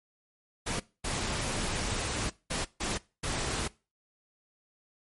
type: noise bursts at uneven times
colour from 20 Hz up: pink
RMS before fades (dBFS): -32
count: 5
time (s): 0.66-0.8 / 1.04-2.3 / 2.5-2.65 / 2.8-2.98 / 3.23-3.68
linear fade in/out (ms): 10
effects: noise-tail reverb RT60 0.3 s tail -21 dB re dry + MP3 48 kbps